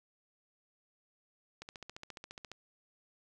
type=click train; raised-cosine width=0.2 ms; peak=-28 dBFS; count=14; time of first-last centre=1.62-2.517 s; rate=14.5 Hz; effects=none